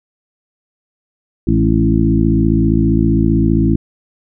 harmonic tone with a mistuned harmonic, 55.2 Hz, A1, 6 cents sharp, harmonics 1 / 2 / 3 / 4 / 5 / 6, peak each -17 / -17 / -17 / -17 / -17 / -17 dBFS, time 1.47-3.76 s, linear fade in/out 5 ms, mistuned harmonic 4, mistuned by -31 cents, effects none

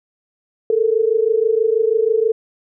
sine tone pair together, 433.1 / 459.3 Hz, A4 / A#4, -27 / -26 cents, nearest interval minor second, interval 101 cents, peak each -16 dBFS, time 0.7-2.32 s, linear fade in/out 2 ms, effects none

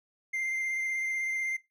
triangle tone with vibrato, 2093 Hz, C7, in tune, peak -28 dBFS, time 0.33-1.57 s, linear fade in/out 10 ms, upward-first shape sine, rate 16 Hz, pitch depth 14 cents each way, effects noise-tail reverb RT60 0.2 s tail -18 dB re dry

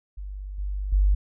sine tone with level steps, 49 Hz, G1, in tune, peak -32 / -26 / -16 dBFS, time 0.17-1.15 s, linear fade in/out 10 ms, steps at 0.58 / 0.92 s, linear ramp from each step 10 ms, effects none

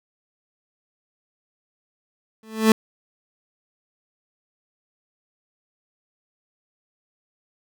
30% pulse tone with exponential growth, 220 Hz, A3, in tune, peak -6 dBFS, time 2.43-2.72 s, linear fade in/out 2 ms, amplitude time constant 61 ms, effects none

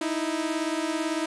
sawtooth beating tone pair, 310 / 328 Hz, D#4 / E4, -6 / -9 cents, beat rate 18 Hz, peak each -25 dBFS, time 0.01-1.26 s, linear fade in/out 5 ms, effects resampled to 24000 Hz + 9-bit

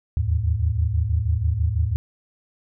sine tone cluster, 75.6 / 81.7 / 107.4 Hz, D#2 / E2 / A2, -49 / -15 / -41 cents, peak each -23 dBFS, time 0.17-1.96 s, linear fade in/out 0 ms, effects none

